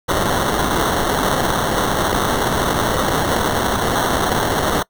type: noise with sample-and-hold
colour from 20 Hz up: white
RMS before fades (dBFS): -18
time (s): 0.08-4.83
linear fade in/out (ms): 10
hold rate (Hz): 2450
effects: noise-tail reverb RT60 0.1 s tail -23 dB re dry